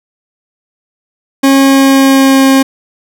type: tone with pitch glide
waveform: 40% pulse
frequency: 272.2 to 268.5 Hz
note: C#4 to C4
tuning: -31 to +45 cents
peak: -3 dBFS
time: 1.43-2.63 s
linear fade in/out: 10 ms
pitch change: -24 cents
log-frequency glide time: 1.59-2.47 s
effects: none